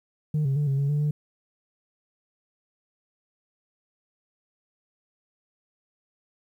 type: tone with pitch steps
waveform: sine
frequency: 151.9 / 135.9 / 147.2 / 136.7 / 140.4 / 147.1 / 149 Hz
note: D#3 / C#3 / D3 / C#3 / C#3 / D3 / D3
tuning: -41 / -34 / +4 / -24 / +22 / +3 / +25 cents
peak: -19 dBFS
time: 0.34-1.11 s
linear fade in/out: 5 ms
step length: 110 ms
effects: tanh soft clip ceiling -20 dBFS + 10-bit

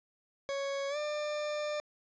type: tone with pitch glide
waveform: 40% pulse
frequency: 554.4 to 597.6 Hz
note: C#5 to D5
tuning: 0 to +30 cents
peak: -32 dBFS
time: 0.49-1.8 s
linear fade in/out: 0 ms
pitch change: +130 cents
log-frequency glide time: 0.89-0.97 s
effects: resampled to 16000 Hz + 12-bit

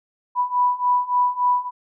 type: beating tone pair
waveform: sine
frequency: 985 / 988.5 Hz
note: B5 / B5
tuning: -5 / +1 cents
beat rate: 3.5 Hz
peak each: -21 / -19 dBFS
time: 0.35-1.71 s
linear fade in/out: 50 ms
effects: none

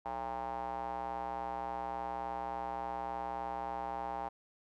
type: tone with band-pass filter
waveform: square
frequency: 61.74 Hz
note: B1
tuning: in tune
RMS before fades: -39 dBFS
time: 0.05-4.29 s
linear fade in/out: 10 ms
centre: 840 Hz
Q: 6
effects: none

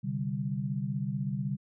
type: chord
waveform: sine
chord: C suspended second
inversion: none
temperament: equal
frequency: 130.81 / 146.83 / 196 Hz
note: C3 / D3 / G3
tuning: 0 / 0 / 0 cents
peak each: -34 dBFS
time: 0.03-1.57 s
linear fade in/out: 20 ms
effects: none

